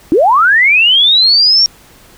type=linear sweep; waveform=sine; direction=up; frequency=280 to 5600 Hz; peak=-5 dBFS; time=0.12-1.66 s; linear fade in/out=0 ms; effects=pink hiss -42 dBFS RMS until 2.17 s